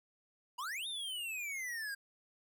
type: exponential two-way sweep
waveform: square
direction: up then down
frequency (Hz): 932.3 to 3713 to 1588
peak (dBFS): -39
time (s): 0.58-1.95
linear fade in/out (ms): 10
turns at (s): 0.87
effects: none

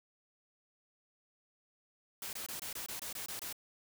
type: noise bursts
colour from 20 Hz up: white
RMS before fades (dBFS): -42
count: 10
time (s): 2.22-3.527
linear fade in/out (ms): 2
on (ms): 110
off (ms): 23
effects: none

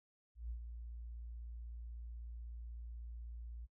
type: tone with ADSR envelope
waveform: sine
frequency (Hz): 58.1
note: A#1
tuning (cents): -5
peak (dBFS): -39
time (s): 0.35-3.67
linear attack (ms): 150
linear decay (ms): 86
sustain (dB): -6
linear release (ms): 30
effects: noise-tail reverb RT60 0.1 s tail -26 dB re dry

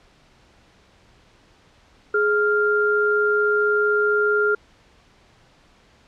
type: tone pair together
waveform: sine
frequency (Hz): 418.7 / 1396.9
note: G#4 / F6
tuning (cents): +14 / 0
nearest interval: octave + major sixth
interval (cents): 2086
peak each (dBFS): -19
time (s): 2.14-4.55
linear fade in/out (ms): 5
effects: pink hiss -55 dBFS RMS until 6.07 s + low-pass 5000 Hz 12 dB/octave

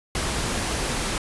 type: noise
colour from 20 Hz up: pink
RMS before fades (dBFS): -26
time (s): 0.15-1.18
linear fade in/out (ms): 2
effects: resampled to 24000 Hz

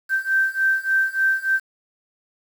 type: beating tone pair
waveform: sine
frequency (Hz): 1558 / 1561.4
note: G6 / G6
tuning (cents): -11 / -7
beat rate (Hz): 3.4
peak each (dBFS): -21 / -20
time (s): 0.09-1.6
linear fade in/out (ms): 50
effects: 7-bit

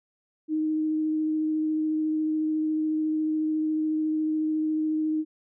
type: tone with vibrato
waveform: sine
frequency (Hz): 311.1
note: D#4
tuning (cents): 0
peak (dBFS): -23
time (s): 0.48-5.25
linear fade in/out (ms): 50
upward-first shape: sine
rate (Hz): 14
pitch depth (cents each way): 10
effects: none

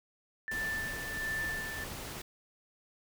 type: tone with tremolo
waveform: sine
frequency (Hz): 1767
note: A6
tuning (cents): +7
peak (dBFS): -32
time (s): 0.48-1.84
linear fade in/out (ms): 0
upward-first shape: sine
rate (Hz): 1.4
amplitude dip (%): 55
type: noise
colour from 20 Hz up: pink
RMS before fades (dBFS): -42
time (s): 0.51-2.22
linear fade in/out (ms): 5
effects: none

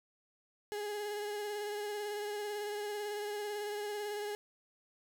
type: tone with vibrato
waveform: 35% pulse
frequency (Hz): 415.3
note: G#4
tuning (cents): 0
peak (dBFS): -35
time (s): 0.72-4.35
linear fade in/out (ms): 0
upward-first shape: triangle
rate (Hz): 18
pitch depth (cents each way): 33
effects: none

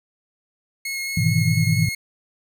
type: tone with vibrato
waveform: sawtooth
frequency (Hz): 2167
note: C#7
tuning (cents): -40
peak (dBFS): -22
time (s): 0.85-1.95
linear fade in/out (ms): 5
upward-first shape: sine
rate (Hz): 4.6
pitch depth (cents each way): 9
type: chord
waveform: sine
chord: E major seventh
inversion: first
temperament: equal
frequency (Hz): 103.83 / 123.47 / 155.56 / 164.81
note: G#2 / B2 / D#3 / E3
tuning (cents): 0 / 0 / 0 / 0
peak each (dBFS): -22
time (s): 1.17-1.89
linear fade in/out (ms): 5
effects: none

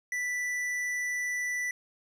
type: tone with tanh clipping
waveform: triangle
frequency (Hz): 1975.5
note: B6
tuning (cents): 0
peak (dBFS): -31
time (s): 0.12-1.71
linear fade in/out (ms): 2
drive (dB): 15
effects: none

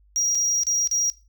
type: tone with dropouts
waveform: triangle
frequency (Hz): 5710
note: F8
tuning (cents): +37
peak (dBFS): -19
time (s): 0.16-1.1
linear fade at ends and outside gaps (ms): 0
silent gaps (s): 0.349-0.353 / 0.634-0.668 / 0.874-0.913
effects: noise-tail reverb RT60 0.3 s tail -17 dB re dry + added 50 Hz sine -54 dBFS peak until 1.28 s

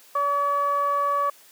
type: tone with low-pass filter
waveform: sawtooth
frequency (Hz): 570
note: C#5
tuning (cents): +48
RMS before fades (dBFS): -23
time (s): 0.15-1.3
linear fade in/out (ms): 5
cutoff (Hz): 1200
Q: 7
effects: white hiss -52 dBFS RMS until 1.51 s + high-pass 300 Hz 12 dB/octave

